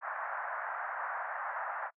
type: band-pass noise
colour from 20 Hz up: white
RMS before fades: -38 dBFS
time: 0.01-1.91 s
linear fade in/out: 50 ms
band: 640 to 1700 Hz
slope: 48 dB/octave
effects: noise-tail reverb RT60 0.1 s tail -25 dB re dry